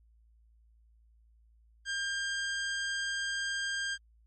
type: tone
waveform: sawtooth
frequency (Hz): 1600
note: G6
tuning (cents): +35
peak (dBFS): -28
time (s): 1.85-3.98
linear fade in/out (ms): 50
effects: added 56 Hz sine -60 dBFS peak until 4.26 s + MP3 32 kbps